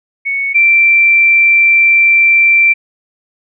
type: tone pair in turn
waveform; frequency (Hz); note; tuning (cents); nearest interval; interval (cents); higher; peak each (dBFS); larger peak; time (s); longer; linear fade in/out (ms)
sine; 2217 / 2349; C#7 / D7; 0 / 0; minor second; 100; second; -13 / -5; second; 0.25-0.54 / 0.54-2.74; second; 20
effects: none